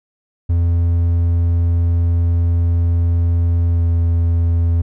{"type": "tone with pitch glide", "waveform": "triangle", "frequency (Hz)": [85.2, 84.42], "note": ["F2", "E2"], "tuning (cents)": [-42, 42], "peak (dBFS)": -10, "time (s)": [0.49, 4.82], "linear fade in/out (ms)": 10, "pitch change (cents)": -16, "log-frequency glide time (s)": [3.71, 3.83], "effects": []}